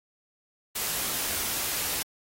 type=noise; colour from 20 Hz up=white; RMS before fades=-30 dBFS; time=0.75-2.03 s; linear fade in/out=10 ms; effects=AAC 48 kbps